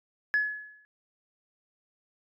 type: tone with exponential decay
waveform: sine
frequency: 1700 Hz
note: G#6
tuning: 40 cents sharp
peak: -19 dBFS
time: 0.34-0.85 s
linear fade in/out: 0 ms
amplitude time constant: 110 ms
effects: tanh soft clip ceiling -18 dBFS